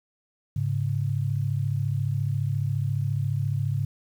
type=tone pair together; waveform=sine; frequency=104.5 / 138.93 Hz; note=G#2 / C#3; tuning=+11 / +4 cents; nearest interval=perfect fourth; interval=493 cents; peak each=-26 dBFS; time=0.56-3.85 s; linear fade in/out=5 ms; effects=9-bit